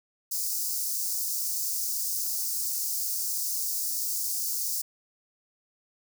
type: high-pass noise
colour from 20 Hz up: white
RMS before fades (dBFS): -30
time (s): 0.31-4.82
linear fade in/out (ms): 10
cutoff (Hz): 4800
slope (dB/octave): 48
effects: none